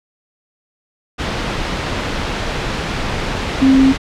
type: tone in noise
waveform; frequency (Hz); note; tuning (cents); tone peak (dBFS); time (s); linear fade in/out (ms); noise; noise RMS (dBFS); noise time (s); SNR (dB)
sine; 266.6; C4; +33; -7; 3.61-3.93; 20; pink; -20; 1.18-3.98; +10
effects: low-pass 4000 Hz 12 dB/octave